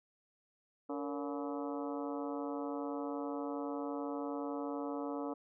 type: harmonic tone with a mistuned harmonic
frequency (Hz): 142.6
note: C#3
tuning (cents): +49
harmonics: 2 / 3 / 4 / 5 / 6 / 7 / 8 / 9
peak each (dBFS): -39 / -43 / -45 / -47 / -49 / -50 / -51 / -52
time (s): 0.89-5.34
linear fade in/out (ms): 10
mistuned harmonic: 3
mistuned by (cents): +120
effects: none